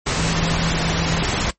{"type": "tone in noise", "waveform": "sine", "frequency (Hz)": 164.81, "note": "E3", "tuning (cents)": 0, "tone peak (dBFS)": -22, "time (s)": [0.16, 1.23], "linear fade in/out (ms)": 10, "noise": "pink", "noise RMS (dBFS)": -21, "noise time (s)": [0.06, 1.51], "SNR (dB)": -4, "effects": ["noise-tail reverb RT60 0.1 s tail -17 dB re dry", "MP3 32 kbps"]}